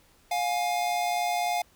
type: tone pair together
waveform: square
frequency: 707.4 / 830.6 Hz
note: F5 / G#5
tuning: +22 / 0 cents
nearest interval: minor third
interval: 278 cents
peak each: -27 / -32 dBFS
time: 0.31-1.62 s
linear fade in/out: 5 ms
effects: pink hiss -61 dBFS RMS until 1.75 s